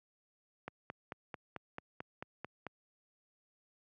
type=click train; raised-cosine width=0.5 ms; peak=-26 dBFS; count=10; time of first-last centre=0.68-2.667 s; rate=4.53 Hz; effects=high-pass 100 Hz 12 dB/octave